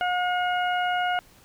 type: harmonic tone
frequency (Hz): 720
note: F#5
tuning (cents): -47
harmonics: 1 / 2 / 3 / 4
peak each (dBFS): -24 / -28 / -36 / -34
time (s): 0.01-1.19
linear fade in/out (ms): 0
effects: pink hiss -55 dBFS RMS until 1.44 s